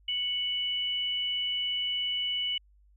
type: tone pair together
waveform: sine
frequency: 2217 / 2960 Hz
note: C#7 / F#7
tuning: 0 / 0 cents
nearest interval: perfect fourth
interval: 500 cents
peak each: -39 / -28 dBFS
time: 0.08-2.58 s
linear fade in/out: 5 ms
effects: added 50 Hz sine -58 dBFS peak until 2.96 s